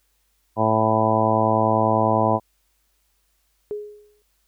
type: harmonic tone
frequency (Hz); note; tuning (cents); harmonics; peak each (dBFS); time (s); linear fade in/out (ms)
110; A2; 0; 1 / 2 / 3 / 4 / 5 / 6 / 7 / 8 / 9; -25 / -25 / -27 / -28 / -25 / -23 / -24 / -27 / -23; 0.56-2.4; 50
type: tone with exponential decay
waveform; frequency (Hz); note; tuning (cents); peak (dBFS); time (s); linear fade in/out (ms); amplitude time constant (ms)
sine; 417.3; G#4; +8; -23; 3.71-4.22; 0; 110
effects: added 50 Hz sine -68 dBFS peak until 4.47 s + white hiss -68 dBFS RMS until 4.47 s